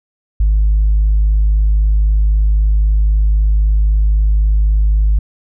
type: tone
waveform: sine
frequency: 51.91 Hz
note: G#1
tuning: in tune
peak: -7 dBFS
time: 0.4-5.19 s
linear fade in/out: 5 ms
effects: tanh soft clip ceiling -6 dBFS